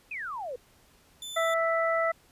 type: exponential sweep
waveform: sine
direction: down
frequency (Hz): 2614 to 470.7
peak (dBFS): -33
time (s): 0.11-0.56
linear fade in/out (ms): 5
type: tone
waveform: sawtooth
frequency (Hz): 3520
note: A7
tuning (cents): 0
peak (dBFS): -34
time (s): 1.22-1.54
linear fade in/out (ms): 2
type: harmonic tone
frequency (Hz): 659.3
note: E5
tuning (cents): 0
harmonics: 1 / 2 / 3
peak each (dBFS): -26 / -29 / -31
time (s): 1.36-2.12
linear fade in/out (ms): 10
effects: pink hiss -61 dBFS RMS until 2.31 s + resampled to 32000 Hz